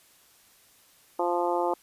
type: harmonic tone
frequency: 174.61 Hz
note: F3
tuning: in tune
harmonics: 2 / 3 / 4 / 5 / 6 / 7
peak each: -29 / -30 / -31 / -29 / -35 / -38 dBFS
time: 1.19-1.74 s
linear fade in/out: 5 ms
effects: white hiss -59 dBFS RMS until 1.82 s + resampled to 32000 Hz